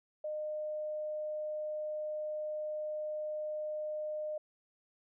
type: tone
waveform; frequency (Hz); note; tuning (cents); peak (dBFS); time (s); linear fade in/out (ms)
sine; 610; D#5; -34; -35; 0.24-4.38; 5
effects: none